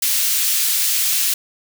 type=high-pass noise; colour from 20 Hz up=white; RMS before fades=-18 dBFS; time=0.02-1.34 s; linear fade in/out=5 ms; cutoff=2600 Hz; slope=12 dB/octave; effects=none